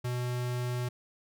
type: tone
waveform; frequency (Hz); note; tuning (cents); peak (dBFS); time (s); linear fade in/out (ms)
square; 123.47; B2; 0; -31; 0.04-0.89; 10
effects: none